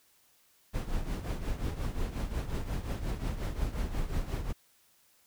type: noise with tremolo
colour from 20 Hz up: brown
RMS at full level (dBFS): -30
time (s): 0.73-4.53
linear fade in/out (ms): 20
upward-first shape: triangle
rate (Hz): 5.6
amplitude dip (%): 75
effects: white hiss -66 dBFS RMS until 5.26 s